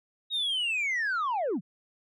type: linear sweep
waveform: sine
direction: down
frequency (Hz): 3805 to 140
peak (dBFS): -24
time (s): 0.3-1.61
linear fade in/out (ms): 50
effects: tanh soft clip ceiling -25 dBFS